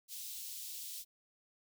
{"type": "high-pass noise", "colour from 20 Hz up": "white", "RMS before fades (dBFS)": -45, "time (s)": [0.08, 1.05], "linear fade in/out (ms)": 50, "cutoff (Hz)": 3200, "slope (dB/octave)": 24, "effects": []}